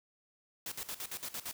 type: noise with tremolo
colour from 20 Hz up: white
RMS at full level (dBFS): -40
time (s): 0.66-1.53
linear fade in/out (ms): 2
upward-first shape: square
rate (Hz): 8.8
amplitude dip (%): 80
effects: none